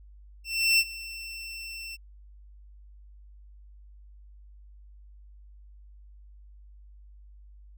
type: tone with ADSR envelope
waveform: 25% pulse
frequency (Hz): 2690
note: E7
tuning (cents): +34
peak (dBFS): -14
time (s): 0.44-1.97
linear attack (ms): 350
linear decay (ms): 47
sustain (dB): -19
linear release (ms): 28
effects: added 50 Hz sine -48 dBFS peak until 7.77 s